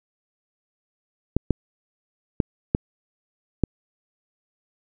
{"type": "clicks", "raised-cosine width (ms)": 3, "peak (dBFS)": -5, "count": 5, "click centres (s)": [1.366, 1.507, 2.402, 2.749, 3.637], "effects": []}